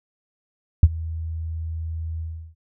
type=tone with ADSR envelope; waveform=sine; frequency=81.1 Hz; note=E2; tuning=28 cents flat; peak=-4 dBFS; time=0.83-2.55 s; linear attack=3 ms; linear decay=41 ms; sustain=-22 dB; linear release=350 ms; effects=none